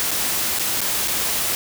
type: noise with dropouts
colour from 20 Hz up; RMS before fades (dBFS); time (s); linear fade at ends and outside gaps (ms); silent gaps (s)
white; -22; 0-1.55; 0; 0.108-0.114 / 0.588-0.595 / 0.807-0.815 / 1.076-1.081
effects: none